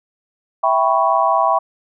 sine chord, C# half-diminished seventh, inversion first, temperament equal, 659.3 / 784 / 987.8 / 1108.7 Hz, E5 / G5 / B5 / C#6, 0 / 0 / 0 / 0 cents, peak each -18 dBFS, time 0.63-1.59 s, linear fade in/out 10 ms, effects none

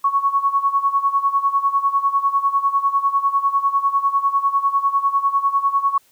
sine tone with tremolo, 1110 Hz, C#6, 2 cents sharp, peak -12 dBFS, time 0.04-5.98 s, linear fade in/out 5 ms, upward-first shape sine, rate 10 Hz, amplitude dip 80%, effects white hiss -57 dBFS RMS until 6.11 s

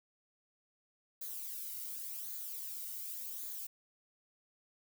violet noise with flanger, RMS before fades -43 dBFS, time 1.21-3.67 s, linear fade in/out 5 ms, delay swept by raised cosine 0.36 to 1.2 ms, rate 0.89 Hz, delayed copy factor -0.55, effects none

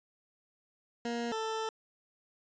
20% pulse tone pair in turn, 235.8 / 442.7 Hz, A#3 / A4, +20 / +11 cents, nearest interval major seventh, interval 1091 cents, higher second, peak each -28 / -28 dBFS, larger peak neither, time 1.05-1.32 / 1.32-1.69 s, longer second, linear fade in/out 2 ms, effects resampled to 16000 Hz

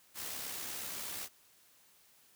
white noise with amplitude modulation, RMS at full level -40 dBFS, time 0.14-1.29 s, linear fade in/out 50 ms, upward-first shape sine, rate 68.1 Hz, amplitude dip 35%, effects white hiss -65 dBFS RMS until 2.35 s + high-pass 60 Hz 12 dB/octave

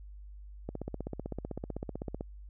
click train, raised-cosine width 2 ms, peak -23 dBFS, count 25, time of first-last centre 0.69-2.209 s, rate 15.8 Hz, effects added 50 Hz sine -45 dBFS peak until 2.49 s

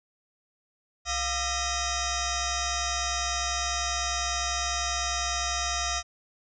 sine tone with frequency modulation, 2491 Hz, D#7, 1 cent sharp, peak -26 dBFS, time 1.05-6.03 s, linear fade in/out 50 ms, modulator 639 Hz, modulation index 6.3, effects none

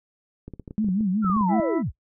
clicks, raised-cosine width 3 ms, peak -24 dBFS, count 12, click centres 0.48 / 0.537 / 0.597 / 0.678 / 0.709 / 0.845 / 0.887 / 1.008 / 1.246 / 1.299 / 1.365 / 1.41 s
sine tone with vibrato, 200 Hz, G3, 35 cents sharp, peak -20 dBFS, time 0.78-1.6 s, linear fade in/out 0 ms, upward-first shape sine, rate 5.4 Hz, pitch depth 170 cents each way
sine linear sweep, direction down, 1396.9 to 32.7 Hz, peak -23 dBFS, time 1.22-1.92 s, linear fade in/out 50 ms
harmonic tone, 329.6 Hz, E4, in tune, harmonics 1 / 2 / 3 / 4 / 6, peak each -25 / -31 / -35 / -37 / -41 dBFS, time 1.48-1.83 s, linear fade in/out 50 ms
effects noise-tail reverb RT60 0.1 s tail -21 dB re dry

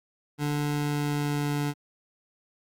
25% pulse tone with pitch glide, 146.83 to 145.48 Hz, D3 to D3, 0 to -16 cents, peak -22 dBFS, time 0.38-1.74 s, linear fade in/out 50 ms, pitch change -16 cents, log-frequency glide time 0.7-1.57 s, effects Opus 48 kbps

